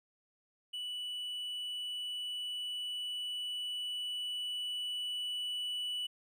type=tone with level ramp; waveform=triangle; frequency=2960 Hz; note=F#7; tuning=in tune; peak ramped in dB=-36 to -33 dBFS; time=0.73-6.07 s; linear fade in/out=10 ms; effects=none